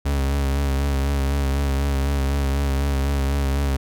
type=tone with vibrato; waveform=40% pulse; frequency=69.3 Hz; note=C#2; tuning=in tune; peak=-18 dBFS; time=0.05-3.77 s; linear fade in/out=10 ms; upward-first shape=sine; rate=4 Hz; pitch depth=36 cents each way; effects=none

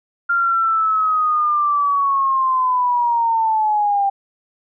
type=linear sweep; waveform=sine; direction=down; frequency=1396.9 to 787 Hz; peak=-14 dBFS; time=0.29-4.1 s; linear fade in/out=10 ms; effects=none

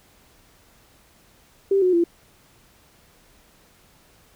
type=tone with pitch steps; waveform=sine; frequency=392 / 365.7 / 341.3 Hz; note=G4 / F#4 / F4; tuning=0 / -20 / -40 cents; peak=-15 dBFS; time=1.71-2.04 s; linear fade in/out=5 ms; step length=110 ms; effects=pink hiss -56 dBFS RMS until 4.35 s

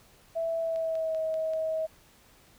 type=tone with pitch glide; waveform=sine; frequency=659.3 to 637.6 Hz; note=E5 to D#5; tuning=0 to +42 cents; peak=-27 dBFS; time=0.35-1.87 s; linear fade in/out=20 ms; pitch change=-58 cents; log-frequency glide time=0.59-1.19 s
type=click train; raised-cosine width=0.2 ms; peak=-32 dBFS; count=5; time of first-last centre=0.76-1.535 s; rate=5.16 Hz
effects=pink hiss -59 dBFS RMS until 2.58 s

